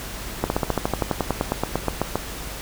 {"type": "slowing click train", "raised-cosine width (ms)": 1, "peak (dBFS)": -6, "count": 19, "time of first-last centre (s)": [0.44, 2.156], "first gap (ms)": 61, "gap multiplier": 1.05, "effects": ["added 50 Hz sine -37 dBFS peak until 2.61 s", "pink hiss -34 dBFS RMS until 2.61 s"]}